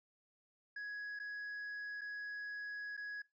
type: tone with dropouts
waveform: triangle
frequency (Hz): 1670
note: G#6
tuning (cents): +9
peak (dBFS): -40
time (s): 0.76-3.22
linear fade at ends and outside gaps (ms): 5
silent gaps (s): 1.191-1.198 / 2.011-2.015 / 2.968-2.975
effects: noise-tail reverb RT60 0.2 s tail -20 dB re dry + resampled to 16000 Hz